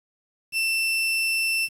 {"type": "tone", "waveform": "35% pulse", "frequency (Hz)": 2675, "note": "E7", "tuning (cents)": 25, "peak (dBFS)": -20, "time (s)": [0.52, 1.69], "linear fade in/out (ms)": 50, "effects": ["resampled to 32000 Hz", "8-bit"]}